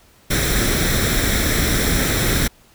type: noise with comb filter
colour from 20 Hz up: pink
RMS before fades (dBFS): -18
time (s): 0.3-2.48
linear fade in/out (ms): 10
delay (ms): 0.53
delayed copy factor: +0.6
effects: pink hiss -52 dBFS RMS until 2.74 s